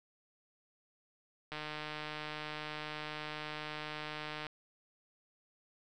click train, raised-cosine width 0.3 ms, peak -25 dBFS, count 449, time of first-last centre 1.52-4.467 s, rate 152 Hz, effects none

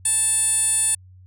15% pulse tone with band-pass filter, 880 Hz, A5, in tune, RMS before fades -20 dBFS, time 0.05-0.95 s, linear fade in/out 5 ms, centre 9300 Hz, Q 8.4, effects added 92 Hz sine -44 dBFS peak until 1.26 s

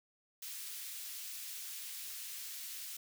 white high-pass noise, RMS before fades -45 dBFS, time 0.42-2.97 s, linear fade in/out 5 ms, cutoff 2300 Hz, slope 12 dB/octave, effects none

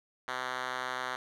5% pulse tone with band-pass filter, 127.4 Hz, C3, 46 cents flat, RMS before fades -36 dBFS, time 0.28-1.16 s, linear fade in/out 2 ms, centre 1800 Hz, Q 0.87, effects none

